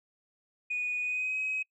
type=tone with pitch glide; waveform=sine; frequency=2470 to 2538 Hz; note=D#7 to D#7; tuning=-13 to +34 cents; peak=-28 dBFS; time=0.7-1.63 s; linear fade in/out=10 ms; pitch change=+47 cents; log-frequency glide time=1.01-1.38 s; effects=noise-tail reverb RT60 0.1 s tail -26 dB re dry + tanh soft clip ceiling -25 dBFS